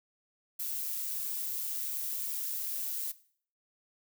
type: noise with amplitude modulation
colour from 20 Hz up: violet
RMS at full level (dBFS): -34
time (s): 0.59-3.12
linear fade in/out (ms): 10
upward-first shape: sine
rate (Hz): 143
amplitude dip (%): 35
effects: noise-tail reverb RT60 0.5 s tail -17 dB re dry